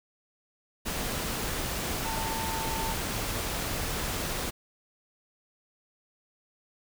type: tone in noise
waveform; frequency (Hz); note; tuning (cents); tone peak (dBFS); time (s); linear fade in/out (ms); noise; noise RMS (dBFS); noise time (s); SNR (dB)
sine; 895; A5; +29; -34; 2.04-2.94; 20; pink; -32; 0.85-4.51; -5
effects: none